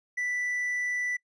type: tone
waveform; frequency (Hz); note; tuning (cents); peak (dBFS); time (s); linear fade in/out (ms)
triangle; 1975.5; B6; 0; -26; 0.17-1.17; 10
effects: noise-tail reverb RT60 0.1 s tail -25 dB re dry + resampled to 22050 Hz